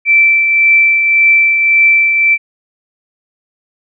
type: tone with tremolo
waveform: sine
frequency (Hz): 2333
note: D7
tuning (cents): -12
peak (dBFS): -4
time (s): 0.05-2.38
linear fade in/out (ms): 50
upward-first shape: triangle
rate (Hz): 1.8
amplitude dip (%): 45
effects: none